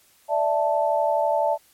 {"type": "chord", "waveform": "sine", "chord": "D suspended second", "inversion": "none", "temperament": "equal", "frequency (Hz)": [587.3, 659.3, 880], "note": ["D5", "E5", "A5"], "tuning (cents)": [0, 0, 0], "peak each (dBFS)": -23, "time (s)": [0.28, 1.58], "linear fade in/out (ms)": 50, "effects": ["white hiss -58 dBFS RMS until 1.73 s", "MP3 64 kbps"]}